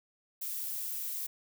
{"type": "noise", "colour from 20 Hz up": "violet", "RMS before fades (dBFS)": -37, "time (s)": [0.41, 1.27], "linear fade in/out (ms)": 10, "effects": []}